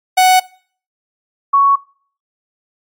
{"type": "tone pair in turn", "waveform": ["45% pulse", "sine"], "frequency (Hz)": [743, 1113.2], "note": ["F#5", "C#6"], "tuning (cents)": [7, 7], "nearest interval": "perfect fifth", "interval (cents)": 700, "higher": "second", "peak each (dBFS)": -7, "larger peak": "neither", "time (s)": [[0.17, 0.4], [1.53, 1.76]], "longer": "neither", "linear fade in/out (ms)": 10, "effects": ["noise-tail reverb RT60 0.5 s tail -23 dB re dry", "AAC 64 kbps"]}